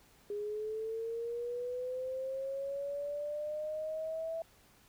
sine linear sweep, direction up, 409.4 to 659.3 Hz, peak -35 dBFS, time 0.3-4.42 s, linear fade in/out 2 ms, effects pink hiss -64 dBFS RMS until 4.88 s

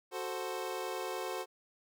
25% pulse chord, F# diminished, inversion none, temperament equal, 370 / 440 / 523.3 Hz, F#4 / A4 / C5, 0 / 0 / 0 cents, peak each -36 / -38 / -37 dBFS, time 0.11-1.46 s, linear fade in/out 50 ms, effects none

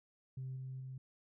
sine tone with level steps, 130.81 Hz, C3, in tune, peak -39 / -41 / -43 dBFS, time 0.37-0.98 s, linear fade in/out 5 ms, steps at 0.56 / 0.8 s, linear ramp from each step 5 ms, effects tanh soft clip ceiling -37 dBFS

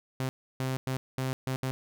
sawtooth tone bursts at uneven times, 130.81 Hz, C3, in tune, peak -25 dBFS, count 6, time 0.2-0.29 / 0.6-0.77 / 0.87-0.97 / 1.18-1.33 / 1.47-1.56 / 1.63-1.71 s, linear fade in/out 0 ms, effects none

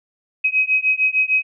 sine beating tone pair, 2531 / 2537.6 Hz, D#7 / D#7, +29 / +33 cents, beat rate 6.6 Hz, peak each -18 dBFS, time 0.44-1.43 s, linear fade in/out 10 ms, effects none

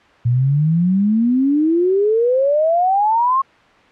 sine exponential sweep, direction up, 116.54 to 1096 Hz, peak -12 dBFS, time 0.25-3.42 s, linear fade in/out 10 ms, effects white hiss -48 dBFS RMS until 3.91 s + low-pass 2000 Hz 12 dB/octave

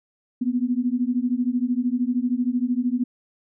sine beating tone pair, 240.5 / 253.5 Hz, B3 / B3, -46 / +45 cents, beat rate 13 Hz, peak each -23 dBFS, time 0.41-3.04 s, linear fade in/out 10 ms, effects none

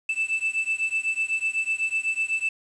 triangle beating tone pair, 2637 / 2645 Hz, E7 / E7, 0 / +5 cents, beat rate 8 Hz, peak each -25 dBFS, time 0.09-2.49 s, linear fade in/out 5 ms, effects resampled to 22050 Hz + 8-bit

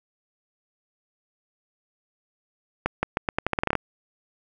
accelerating click train, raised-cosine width 0.5 ms, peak -7 dBFS, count 13, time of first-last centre 2.86-3.753 s, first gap 170 ms, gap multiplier 0.83, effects none

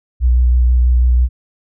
sine tone with vibrato, 61.4 Hz, B1, 9 cents flat, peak -8 dBFS, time 0.2-1.29 s, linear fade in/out 50 ms, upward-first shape square, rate 6.1 Hz, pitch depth 15 cents each way, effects none

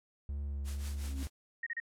triangle tone with vibrato, 70.6 Hz, C#2, 32 cents sharp, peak -33 dBFS, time 0.29-1.27 s, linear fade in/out 0 ms, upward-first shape triangle, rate 2.1 Hz, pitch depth 24 cents each way
white noise with tremolo, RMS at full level -46 dBFS, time 0.64-1.3 s, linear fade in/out 50 ms, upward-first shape triangle, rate 5.4 Hz, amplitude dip 80%
sine tone with exponential growth, 269.2 Hz, C4, 49 cents sharp, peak -39 dBFS, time 0.83-1.23 s, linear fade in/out 1 ms, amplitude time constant 85 ms
sine tone bursts, 1864.7 Hz, A#6, in tune, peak -34 dBFS, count 3, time 1.63-1.801 s, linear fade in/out 5 ms, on 35 ms, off 33 ms
effects low-pass 11000 Hz 12 dB/octave

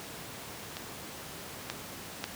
clicks, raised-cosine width 0.2 ms, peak -28 / -19 / -15 / -14 dBFS, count 4, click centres 0.724 / 0.769 / 1.7 / 2.241 s, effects pink hiss -43 dBFS RMS until 2.35 s + high-pass 100 Hz 12 dB/octave

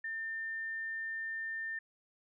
sine tone, 1800 Hz, A6, 39 cents sharp, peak -36 dBFS, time 0.04-1.79 s, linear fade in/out 5 ms, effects none

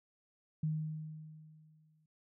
sine tone with exponential decay, 155.56 Hz, D#3, in tune, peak -30 dBFS, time 0.63-2.06 s, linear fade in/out 5 ms, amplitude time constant 310 ms, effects none

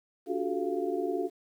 sine tone cluster, 290.2 / 360.4 / 379.5 / 430.9 / 694 Hz, D4 / F#4 / F#4 / A4 / F5, -21 / -45 / +44 / -36 / -11 cents, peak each -36 / -32 / -34 / -35 / -38 dBFS, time 0.26-1.3 s, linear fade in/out 50 ms, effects 10-bit

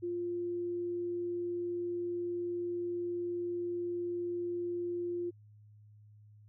sine tone, 349.4 Hz, F4, 1 cent sharp, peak -33 dBFS, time 0.02-5.31 s, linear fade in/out 20 ms, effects added 105 Hz sine -55 dBFS peak until 6.48 s

